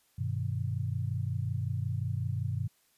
sine chord, G augmented, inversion none, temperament equal, 98 / 123.47 / 155.56 Hz, G2 / B2 / D#3, 0 / 0 / 0 cents, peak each -33 / -33 / -38 dBFS, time 0.18-2.68 s, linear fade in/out 10 ms, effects white hiss -69 dBFS RMS until 2.97 s + resampled to 32000 Hz

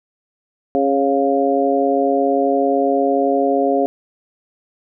harmonic tone with a mistuned harmonic, 137.6 Hz, C#3, 12 cents flat, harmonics 2 / 3 / 4 / 5, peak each -19 / -19 / -19 / -19 dBFS, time 0.75-3.86 s, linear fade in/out 0 ms, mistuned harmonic 5, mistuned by +31 cents, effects none

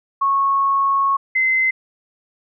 sine tone pair in turn, 1100 / 2059 Hz, C#6 / C7, -14 / -28 cents, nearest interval major seventh, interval 1086 cents, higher second, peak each -14 dBFS, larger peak neither, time 0.21-1.17 / 1.35-1.71 s, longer first, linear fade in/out 10 ms, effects none

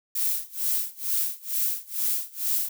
violet noise with tremolo, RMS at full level -24 dBFS, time 0.15-2.69 s, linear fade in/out 5 ms, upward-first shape sine, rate 2.2 Hz, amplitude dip 95%, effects none

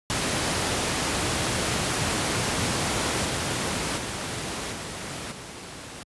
pink noise with level steps, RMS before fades -25 / -27 / -31 / -34 / -39 dBFS, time 0.1-6.03 s, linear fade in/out 0 ms, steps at 3.25 / 3.97 / 4.72 / 5.31 s, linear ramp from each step 10 ms, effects high-pass 80 Hz 12 dB/octave + resampled to 24000 Hz

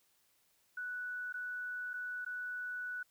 sine tone with dropouts, 1480 Hz, F#6, in tune, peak -38 dBFS, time 0.77-3.03 s, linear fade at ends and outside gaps 5 ms, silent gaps 1.326-1.34 / 1.934-1.938 / 2.249-2.262 s, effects white hiss -73 dBFS RMS until 3.1 s

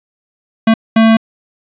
square tone bursts at uneven times, 223.7 Hz, A3, 29 cents sharp, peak -6 dBFS, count 2, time 0.67-0.74 / 0.96-1.17 s, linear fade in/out 5 ms, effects resampled to 8000 Hz + 7-bit

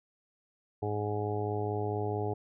harmonic tone, 104.5 Hz, G#2, 11 cents sharp, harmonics 1 / 2 / 3 / 4 / 5 / 6 / 7 / 8, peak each -34 / -45 / -40 / -34 / -46 / -45 / -39 / -41 dBFS, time 0.82-2.34 s, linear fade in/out 10 ms, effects none

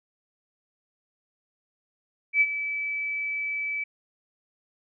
sine tone with ADSR envelope, 2303 Hz, D7, 34 cents flat, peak -15 dBFS, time 2.33-3.84 s, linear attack 79 ms, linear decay 47 ms, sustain -12 dB, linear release 7 ms, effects none

